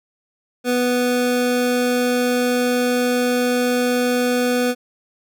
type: tone pair together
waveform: square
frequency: 246.8 / 493.9 Hz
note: B3 / B4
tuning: -1 / 0 cents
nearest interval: octave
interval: 1201 cents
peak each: -20 dBFS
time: 0.64-4.75 s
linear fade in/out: 50 ms
effects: none